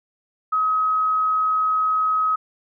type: tone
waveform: sine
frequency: 1271 Hz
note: D#6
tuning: 36 cents sharp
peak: -17 dBFS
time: 0.52-2.36 s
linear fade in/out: 10 ms
effects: none